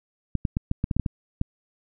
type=clicks; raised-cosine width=5 ms; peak=-11 dBFS; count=10; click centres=0.353 / 0.452 / 0.569 / 0.714 / 0.841 / 0.912 / 0.966 / 0.997 / 1.062 / 1.414 s; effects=none